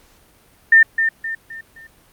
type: tone with echo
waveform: sine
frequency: 1805 Hz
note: A6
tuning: 44 cents sharp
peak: -6 dBFS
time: 0.72-0.83 s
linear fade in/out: 5 ms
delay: 260 ms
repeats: 4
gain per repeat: -8 dB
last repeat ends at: 1.87 s
effects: pink hiss -53 dBFS RMS until 2.12 s + Opus 48 kbps